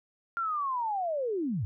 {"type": "linear sweep", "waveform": "sine", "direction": "down", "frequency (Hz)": [1398, 85.7], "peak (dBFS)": -28, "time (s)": [0.37, 1.65], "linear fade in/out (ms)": 0, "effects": []}